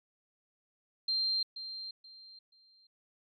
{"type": "tone with echo", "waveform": "sine", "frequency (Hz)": 4167, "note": "C8", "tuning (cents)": -8, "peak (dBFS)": -28, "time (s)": [1.08, 1.43], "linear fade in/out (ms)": 5, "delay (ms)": 480, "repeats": 3, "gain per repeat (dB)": -11, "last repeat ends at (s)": 2.87, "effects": ["MP3 96 kbps"]}